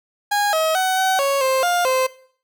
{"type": "tone with pitch steps", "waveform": "30% pulse", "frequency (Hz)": [821, 637, 750, 757, 554, 526, 705, 519], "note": ["G#5", "D#5", "F#5", "F#5", "C#5", "C5", "F5", "C5"], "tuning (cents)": [-20, 41, 23, 39, -1, 9, 16, -14], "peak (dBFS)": -14, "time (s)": [0.31, 2.07], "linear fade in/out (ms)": 10, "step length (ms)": 220, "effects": ["noise-tail reverb RT60 0.5 s tail -18 dB re dry"]}